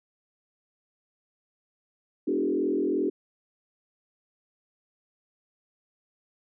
sine tone with frequency modulation, 340 Hz, F4, 46 cents flat, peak -23 dBFS, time 2.27-3.1 s, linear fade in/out 10 ms, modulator 42.9 Hz, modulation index 1.8, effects none

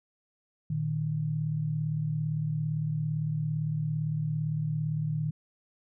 sine tone pair together, 116.1 / 153.78 Hz, A#2 / D#3, -7 / -20 cents, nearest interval perfect fourth, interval 487 cents, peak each -34 / -28 dBFS, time 0.7-5.31 s, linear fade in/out 5 ms, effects none

